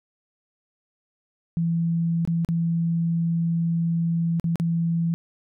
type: tone with dropouts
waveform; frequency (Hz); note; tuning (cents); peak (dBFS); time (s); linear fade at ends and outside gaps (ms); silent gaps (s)
sine; 167.3; E3; +26; -20; 1.57-5.14; 0; 2.251-2.275 / 2.448-2.488 / 4.398-4.442 / 4.557-4.599
effects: none

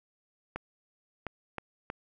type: clicks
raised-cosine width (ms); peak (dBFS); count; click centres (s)
0.5; -20; 4; 0.56 / 1.267 / 1.583 / 1.901
effects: none

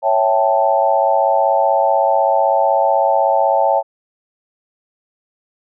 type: chord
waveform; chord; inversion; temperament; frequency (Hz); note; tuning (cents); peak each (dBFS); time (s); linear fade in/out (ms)
sine; A dominant seventh; first; equal; 554.4 / 659.3 / 784 / 880; C#5 / E5 / G5 / A5; 0 / 0 / 0 / 0; -17; 0.02-3.83; 50
effects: none

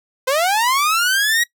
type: linear sweep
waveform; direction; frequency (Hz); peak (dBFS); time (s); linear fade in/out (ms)
sawtooth; up; 500 to 1921; -11; 0.27-1.44; 10
effects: noise-tail reverb RT60 0.1 s tail -20 dB re dry

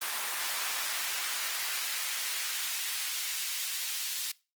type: noise with high-pass filter sweep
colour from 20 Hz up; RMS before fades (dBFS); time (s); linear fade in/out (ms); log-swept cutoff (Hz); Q
pink; -34; 0.01-4.32; 10; 1100 to 3200; 0.78
effects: noise-tail reverb RT60 0.3 s tail -22 dB re dry + Opus 24 kbps

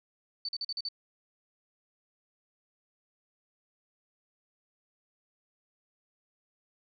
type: tone bursts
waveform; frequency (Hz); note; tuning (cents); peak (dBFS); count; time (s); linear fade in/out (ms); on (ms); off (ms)
sine; 4538; C#8; +40; -32; 6; 0.45-0.887; 2; 37; 43
effects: none

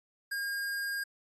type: tone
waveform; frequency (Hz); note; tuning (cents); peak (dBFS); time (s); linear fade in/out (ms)
square; 1618; G#6; -46; -33; 0.31-1.04; 10
effects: AAC 64 kbps

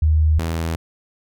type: tone pair in turn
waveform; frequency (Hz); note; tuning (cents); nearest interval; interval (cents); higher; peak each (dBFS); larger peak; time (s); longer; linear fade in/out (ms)
sine / sawtooth; 77.78 / 82.15; D#2 / E2; 0 / -5; minor second; 95; second; -12 / -17; first; 0.02-0.39 / 0.39-0.76; neither; 5
effects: none

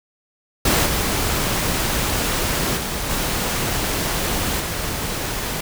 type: noise with level steps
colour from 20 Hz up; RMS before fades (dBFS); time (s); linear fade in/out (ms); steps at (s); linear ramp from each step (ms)
pink; -17 / -21 / -25 / -22 / -25; 0.65-5.61; 5; 0.85 / 2.76 / 3.09 / 4.59; 20
effects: none

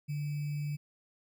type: tone with sample-and-hold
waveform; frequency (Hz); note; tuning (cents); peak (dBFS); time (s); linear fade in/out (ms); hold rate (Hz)
sine; 146.83; D3; 0; -32; 0.08-0.77; 20; 2450
effects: none

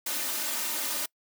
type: noise with comb filter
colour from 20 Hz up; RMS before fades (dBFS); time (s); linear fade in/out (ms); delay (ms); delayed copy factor
white; -31; 0.06-1.06; 5; 3.3; +0.7
effects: noise-tail reverb RT60 0.1 s tail -25 dB re dry + high-pass 200 Hz 12 dB/octave

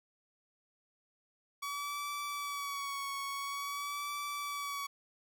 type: tone with vibrato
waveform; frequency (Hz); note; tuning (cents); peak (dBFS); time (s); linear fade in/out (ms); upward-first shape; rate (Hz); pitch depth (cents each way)
sawtooth; 1134; C#6; +39; -33; 1.62-4.87; 10; sine; 0.48; 37
effects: none

